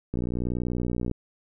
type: click train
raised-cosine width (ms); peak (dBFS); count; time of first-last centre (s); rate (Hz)
3; -16; 60; 0.14-1.114; 60.6
effects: none